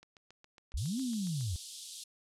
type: click train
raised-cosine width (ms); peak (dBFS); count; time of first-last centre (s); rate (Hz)
0.2; -38; 11; 0.03-1.409; 7.25
type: linear two-way sweep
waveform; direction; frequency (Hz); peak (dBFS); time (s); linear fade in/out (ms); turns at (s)
sine; up then down; 43.65 to 271.3 to 77.2; -32; 0.74-1.56; 0; 1
type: band-pass noise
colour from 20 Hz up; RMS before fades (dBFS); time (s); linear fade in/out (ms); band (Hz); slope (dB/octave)
pink; -47; 0.77-2.04; 5; 3300 to 11000; 48
effects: none